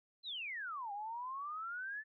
sine exponential two-way sweep, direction down then up, 4186 to 794 to 1774 Hz, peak -40 dBFS, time 0.23-2.04 s, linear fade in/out 50 ms, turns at 0.92 s, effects none

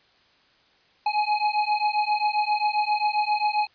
square beating tone pair, 837 / 844.5 Hz, G#5 / G#5, +13 / +29 cents, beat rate 7.5 Hz, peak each -25 dBFS, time 1.06-3.67 s, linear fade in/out 5 ms, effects white hiss -60 dBFS RMS until 3.74 s + resampled to 11025 Hz

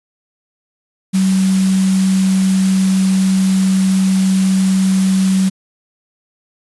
sine tone in noise, 190 Hz, F#3, 46 cents sharp, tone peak -10 dBFS, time 1.13-5.5 s, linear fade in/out 20 ms, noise white, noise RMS -26 dBFS, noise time 1.13-5.5 s, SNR +13 dB, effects resampled to 24000 Hz

